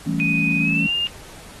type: chord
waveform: sine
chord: A dominant seventh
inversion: second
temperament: equal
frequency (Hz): 164.81 / 196 / 220 / 277.2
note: E3 / G3 / A3 / C#4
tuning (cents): 0 / 0 / 0 / 0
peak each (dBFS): -23 / -27 / -26 / -25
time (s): 0.06-0.87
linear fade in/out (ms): 10
type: tone with pitch glide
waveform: sine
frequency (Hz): 2492 to 2813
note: D#7 to F7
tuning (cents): +2 to +12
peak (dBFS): -19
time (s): 0.2-1.07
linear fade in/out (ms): 0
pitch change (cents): +210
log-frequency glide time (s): 0.6-0.93
effects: pink hiss -42 dBFS RMS until 1.6 s + AAC 32 kbps